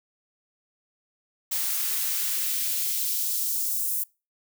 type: noise with high-pass filter sweep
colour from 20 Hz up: blue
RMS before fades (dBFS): -27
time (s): 1.51-4.04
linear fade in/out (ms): 10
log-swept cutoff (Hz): 650 to 9200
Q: 0.91
effects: noise-tail reverb RT60 0.3 s tail -25 dB re dry